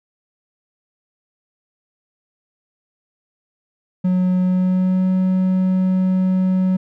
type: tone with pitch glide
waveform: triangle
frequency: 183 to 186.2 Hz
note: F#3 to F#3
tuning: -19 to +11 cents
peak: -12 dBFS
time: 4.04-6.77 s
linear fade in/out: 10 ms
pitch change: +30 cents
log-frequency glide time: 4.41-5.08 s
effects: none